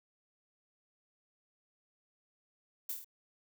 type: noise with echo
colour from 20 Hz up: violet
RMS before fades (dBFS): -37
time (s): 2.89-2.92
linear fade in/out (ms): 5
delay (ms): 25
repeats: 5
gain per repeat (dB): -3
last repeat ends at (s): 3.045
effects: none